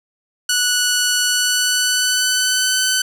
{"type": "tone with pitch glide", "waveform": "10% pulse", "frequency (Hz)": [1475, 1513.8], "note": ["F#6", "F#6"], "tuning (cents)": [-6, 39], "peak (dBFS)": -6, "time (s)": [0.49, 3.02], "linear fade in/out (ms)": 5, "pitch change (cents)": 45, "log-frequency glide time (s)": [1.25, 2.82], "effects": []}